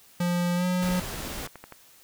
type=tone with pitch glide; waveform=square; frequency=175.6 to 180.95 Hz; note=F3 to F#3; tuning=+10 to -38 cents; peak=-24 dBFS; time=0.2-1 s; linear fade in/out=5 ms; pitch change=+52 cents; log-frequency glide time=0.55-0.65 s
type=noise; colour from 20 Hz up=pink; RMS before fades=-35 dBFS; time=0.82-1.47 s; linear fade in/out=5 ms
type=click train; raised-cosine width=0.5 ms; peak=-26 dBFS; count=8; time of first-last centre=1.14-1.723 s; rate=12 Hz
effects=white hiss -55 dBFS RMS until 2.03 s